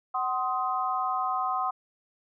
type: chord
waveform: sine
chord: C diminished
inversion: second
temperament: just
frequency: 753.5 / 1046.5 / 1255.8 Hz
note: Gb5 / C6 / Eb6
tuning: +31 / 0 / +16 cents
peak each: -30 dBFS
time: 0.14-1.71 s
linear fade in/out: 10 ms
effects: none